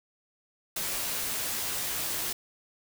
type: noise with comb filter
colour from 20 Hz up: white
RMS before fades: -32 dBFS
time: 0.76-2.33 s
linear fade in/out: 5 ms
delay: 15 ms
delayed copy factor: -0.6
effects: none